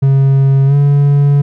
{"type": "tone with pitch glide", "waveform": "triangle", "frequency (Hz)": [136.3, 142.66], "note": ["C#3", "D3"], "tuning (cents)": [-29, -50], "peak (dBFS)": -4, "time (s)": [0.02, 1.42], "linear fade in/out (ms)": 10, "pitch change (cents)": 79, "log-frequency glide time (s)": [0.66, 0.75], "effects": []}